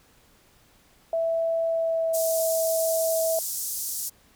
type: tone with pitch glide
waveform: sine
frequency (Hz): 659.3 to 651.4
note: E5 to E5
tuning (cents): 0 to -21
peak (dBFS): -22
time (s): 1.13-3.39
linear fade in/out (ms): 2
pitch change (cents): -21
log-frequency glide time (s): 1.66-2.22
type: band-pass noise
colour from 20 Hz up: white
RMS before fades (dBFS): -31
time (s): 2.13-4.1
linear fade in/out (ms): 20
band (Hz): 5600 to 15000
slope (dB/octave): 24
effects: pink hiss -59 dBFS RMS until 4.35 s